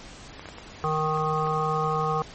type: clicks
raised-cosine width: 0.5 ms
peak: -24 dBFS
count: 6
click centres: 0.395 / 0.457 / 0.488 / 0.584 / 1.174 / 1.468 s
type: harmonic tone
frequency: 155.56 Hz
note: D#3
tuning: in tune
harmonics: 1 / 3 / 5 / 7 / 8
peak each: -29 / -29 / -29 / -29 / -29 dBFS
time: 0.84-2.22 s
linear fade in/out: 0 ms
effects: pink hiss -44 dBFS RMS until 2.34 s + MP3 32 kbps